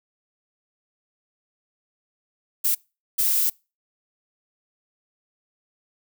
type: noise bursts at uneven times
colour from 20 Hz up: violet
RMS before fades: -21 dBFS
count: 2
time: 2.64-2.75 / 3.18-3.5 s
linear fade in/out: 10 ms
effects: noise-tail reverb RT60 0.3 s tail -26 dB re dry